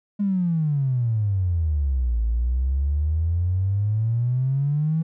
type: exponential two-way sweep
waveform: triangle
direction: down then up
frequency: 207.7 to 55 to 163.9 Hz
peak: -15 dBFS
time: 0.19-5.03 s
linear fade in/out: 20 ms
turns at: 2.22 s
effects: tanh soft clip ceiling -17 dBFS